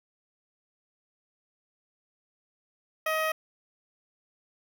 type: tone with notch filter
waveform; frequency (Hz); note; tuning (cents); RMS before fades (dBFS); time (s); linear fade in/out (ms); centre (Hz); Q
15% pulse; 631; D#5; +24; -28; 3.06-3.32; 5; 7300; 1
effects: none